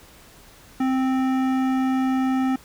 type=tone with hard clipping; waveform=triangle; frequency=261.6 Hz; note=C4; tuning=in tune; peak=-21 dBFS; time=0.8-2.56 s; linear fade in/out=5 ms; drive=18 dB; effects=pink hiss -49 dBFS RMS until 2.64 s